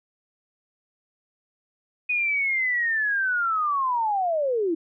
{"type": "linear sweep", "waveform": "sine", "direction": "down", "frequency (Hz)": [2489, 311.1], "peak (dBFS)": -21, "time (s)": [2.09, 4.75], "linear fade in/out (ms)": 10, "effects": []}